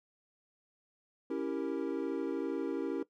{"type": "chord", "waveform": "triangle", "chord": "C# diminished seventh", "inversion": "none", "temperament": "equal", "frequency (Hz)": [277.2, 329.6, 392, 466.2], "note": ["C#4", "E4", "G4", "Bb4"], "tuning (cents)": [0, 0, 0, 0], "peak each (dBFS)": [-35, -35, -37, -37], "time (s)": [1.3, 3.03], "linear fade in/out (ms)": 5, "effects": ["noise-tail reverb RT60 0.1 s tail -17 dB re dry"]}